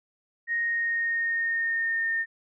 sine tone with pitch glide, 1864.7 to 1823.2 Hz, A#6 to A#6, 0 to -39 cents, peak -24 dBFS, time 0.47-2.26 s, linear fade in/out 50 ms, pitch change -39 cents, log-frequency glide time 0.61-2.11 s, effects none

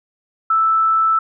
sine tone, 1318.5 Hz, E6, in tune, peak -12 dBFS, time 0.5-1.19 s, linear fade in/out 5 ms, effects none

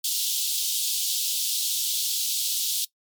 pink high-pass noise, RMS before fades -26 dBFS, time 0.04-2.85 s, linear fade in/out 5 ms, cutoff 3200 Hz, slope 48 dB/octave, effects noise-tail reverb RT60 0.1 s tail -20 dB re dry + MP3 96 kbps

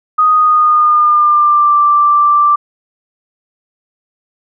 sine tone with pitch glide, 1244.5 to 1175.3 Hz, D#6 to D6, 0 to +1 cents, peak -6 dBFS, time 0.18-2.56 s, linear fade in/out 10 ms, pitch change -99 cents, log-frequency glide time 0.32-1.76 s, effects none

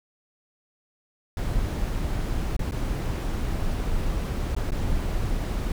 brown noise with dropouts, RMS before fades -26 dBFS, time 1.37-5.72 s, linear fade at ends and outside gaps 2 ms, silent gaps 2.566-2.592 / 2.711-2.72 / 4.55-4.564 / 4.707-4.719 s, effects none

